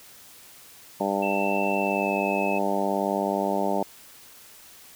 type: harmonic tone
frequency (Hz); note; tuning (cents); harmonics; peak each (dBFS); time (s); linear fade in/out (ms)
99.1; G2; +19; 2 / 3 / 4 / 5 / 6 / 7 / 8 / 9; -30 / -32 / -31 / -34 / -29 / -31 / -32 / -31; 1-3.83; 5
type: tone with pitch glide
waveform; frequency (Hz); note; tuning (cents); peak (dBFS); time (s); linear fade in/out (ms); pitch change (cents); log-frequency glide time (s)
sine; 2664 to 2600; E7 to E7; +18 to -24; -30; 1.22-2.59; 10; -42; 1.79-2.19
effects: white hiss -49 dBFS RMS until 4.95 s